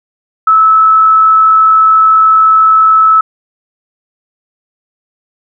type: tone with frequency modulation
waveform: sine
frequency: 1303 Hz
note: E6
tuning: 20 cents flat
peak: -3 dBFS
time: 0.47-3.21 s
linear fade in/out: 5 ms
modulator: 49.2 Hz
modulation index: 0.23
effects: none